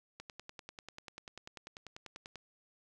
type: click train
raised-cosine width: 0.2 ms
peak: -29 dBFS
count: 23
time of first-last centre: 0.2-2.357 s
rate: 10.2 Hz
effects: none